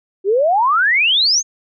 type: exponential sweep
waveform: sine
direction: up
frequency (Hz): 370 to 6645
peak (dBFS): -11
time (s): 0.24-1.43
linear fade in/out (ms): 50
effects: none